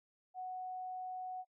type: tone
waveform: sine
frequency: 740 Hz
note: F#5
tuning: in tune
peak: -40 dBFS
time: 0.34-1.45 s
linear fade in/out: 50 ms
effects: noise-tail reverb RT60 0.1 s tail -23 dB re dry